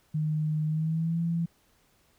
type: tone with pitch glide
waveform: sine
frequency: 154 to 167.94 Hz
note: D#3 to E3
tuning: -17 to +33 cents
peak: -25 dBFS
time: 0.14-1.46 s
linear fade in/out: 10 ms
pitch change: +150 cents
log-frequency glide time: 0.66-1.2 s
effects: pink hiss -66 dBFS RMS until 2.18 s